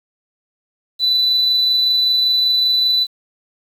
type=tone with amplitude modulation; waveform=sine; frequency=3986 Hz; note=B7; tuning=15 cents sharp; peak=-10 dBFS; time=0.99-3.07 s; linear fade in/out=50 ms; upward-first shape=sine; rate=25.2 Hz; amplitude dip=25%; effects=tanh soft clip ceiling -9 dBFS + 7-bit